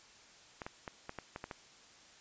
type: clicks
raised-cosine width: 0.5 ms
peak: -26 dBFS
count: 8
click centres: 0.618 / 0.665 / 0.878 / 1.094 / 1.187 / 1.361 / 1.441 / 1.512 s
effects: white hiss -59 dBFS RMS until 2.2 s + resampled to 16000 Hz